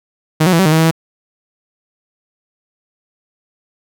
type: tone with pitch steps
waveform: sawtooth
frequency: 156.6 / 185 / 165.8 / 190.8 / 154.6 / 159.9 / 161.8 / 163.1 Hz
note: D#3 / F#3 / E3 / G3 / D#3 / D#3 / E3 / E3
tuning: +11 / 0 / +10 / -47 / -11 / +48 / -32 / -18 cents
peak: -5 dBFS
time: 0.4-0.912 s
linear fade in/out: 10 ms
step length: 64 ms
effects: none